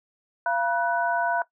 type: tone cluster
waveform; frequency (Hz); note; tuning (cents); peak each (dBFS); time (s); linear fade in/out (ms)
sine; 688 / 964 / 1491; F5 / B5 / F#6; -26 / -42 / +13; -26; 0.46-1.42; 2
effects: noise-tail reverb RT60 0.1 s tail -17 dB re dry